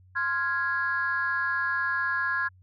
sine chord, F minor, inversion second, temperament equal, 1046.5 / 1396.9 / 1661.2 Hz, C6 / F6 / Ab6, 0 / 0 / 0 cents, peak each -31 / -30 / -26 dBFS, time 0.15-2.49 s, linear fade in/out 20 ms, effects tanh soft clip ceiling -17 dBFS + added 92 Hz sine -53 dBFS peak until 2.62 s

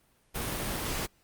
pink noise, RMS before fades -33 dBFS, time 0.34-1.07 s, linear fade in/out 20 ms, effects pink hiss -67 dBFS RMS until 1.23 s + Opus 32 kbps

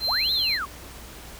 triangle tone, 4126 Hz, C8, 25 cents flat, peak -21 dBFS, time 0-0.59 s, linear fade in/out 50 ms
sine linear two-way sweep, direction up then down, 415.3 to 3951 to 1003 Hz, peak -26 dBFS, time 0.07-0.66 s, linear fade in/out 20 ms, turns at 0.33 s
effects added 60 Hz sine -44 dBFS peak until 1.39 s + pink hiss -43 dBFS RMS until 1.39 s

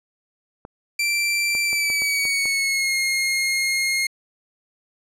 clicks, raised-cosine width 1 ms, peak -22 dBFS, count 7, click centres 0.651 / 1.551 / 1.73 / 1.901 / 2.02 / 2.253 / 2.456 s
sawtooth tone with pitch glide, 2349 to 2142 Hz, D7 to C7, 0 to +40 cents, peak -16 dBFS, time 0.99-4.07 s, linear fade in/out 5 ms, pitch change -160 cents, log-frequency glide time 1.62-2.96 s
effects low-pass 12000 Hz 12 dB/octave

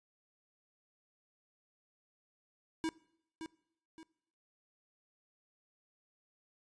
square tone with echo, 322 Hz, E4, 41 cents flat, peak -33 dBFS, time 2.84-2.89 s, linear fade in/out 0 ms, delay 570 ms, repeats 2, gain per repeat -9 dB, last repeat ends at 4.03 s, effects noise-tail reverb RT60 0.7 s tail -22 dB re dry + resampled to 22050 Hz

